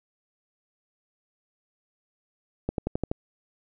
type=accelerating click train; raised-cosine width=2 ms; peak=-13 dBFS; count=6; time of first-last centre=2.69-3.115 s; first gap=92 ms; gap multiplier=0.96; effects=none